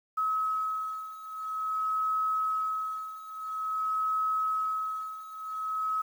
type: beating tone pair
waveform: sine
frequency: 1282 / 1282.49 Hz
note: E6 / E6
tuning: -49 / -48 cents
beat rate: 0.49 Hz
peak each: -33 / -30 dBFS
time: 0.17-6.02 s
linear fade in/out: 10 ms
effects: 9-bit